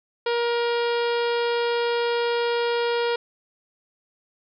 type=harmonic tone with a mistuned harmonic; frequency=472.9 Hz; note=A#4; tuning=25 cents sharp; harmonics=1 / 2 / 3 / 4 / 5 / 6 / 7 / 8 / 9 / 10; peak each=-22 / -29 / -32 / -37 / -37 / -38 / -37 / -42 / -40 / -43 dBFS; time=0.26-3.16 s; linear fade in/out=5 ms; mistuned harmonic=10; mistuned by=+66 cents; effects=none